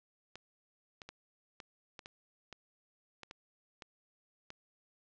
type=clicks; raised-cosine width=0.2 ms; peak=-29 dBFS; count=11; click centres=0.356 / 1.018 / 1.09 / 1.602 / 1.992 / 2.059 / 2.527 / 3.233 / 3.311 / 3.822 / 4.504 s; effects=low-pass 6000 Hz 12 dB/octave